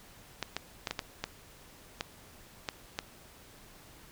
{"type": "clicks", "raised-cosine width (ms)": 0.2, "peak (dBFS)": -15, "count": 9, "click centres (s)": [0.427, 0.566, 0.872, 0.91, 0.992, 1.24, 2.009, 2.688, 2.989], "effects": ["pink hiss -55 dBFS RMS until 4.11 s"]}